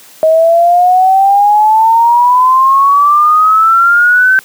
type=exponential sweep; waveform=sine; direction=up; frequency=630 to 1548 Hz; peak=-4 dBFS; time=0.23-4.39 s; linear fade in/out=0 ms; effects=white hiss -38 dBFS RMS until 4.44 s + high-pass 150 Hz 12 dB/octave